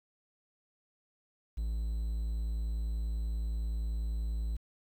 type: tone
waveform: triangle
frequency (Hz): 55.2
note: A1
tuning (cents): +6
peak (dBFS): -29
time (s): 1.57-4.57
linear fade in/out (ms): 10
effects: 10-bit